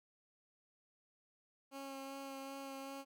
15% pulse tone with vibrato, 272.4 Hz, C#4, 30 cents flat, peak -39 dBFS, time 1.71-3.05 s, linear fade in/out 50 ms, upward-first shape sine, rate 2.6 Hz, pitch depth 13 cents each way, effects none

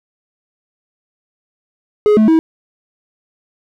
triangle tone with pitch steps, 419.9 / 217 / 322 Hz, G#4 / A3 / E4, +19 / -24 / -41 cents, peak -5 dBFS, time 2.06-2.39 s, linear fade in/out 0 ms, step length 110 ms, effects none

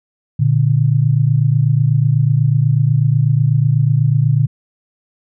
sine tone pair together, 118.18 / 146.3 Hz, A#2 / D3, +24 / -6 cents, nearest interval major third, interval 370 cents, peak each -13 dBFS, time 0.39-4.47 s, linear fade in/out 10 ms, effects none

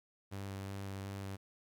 sawtooth tone with vibrato, 98 Hz, G2, in tune, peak -37 dBFS, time 0.31-1.37 s, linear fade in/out 20 ms, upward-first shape square, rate 2.7 Hz, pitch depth 10 cents each way, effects 13-bit

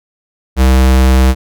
square tone, 65 Hz, C2, 11 cents flat, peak -6 dBFS, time 0.56-1.35 s, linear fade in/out 50 ms, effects none

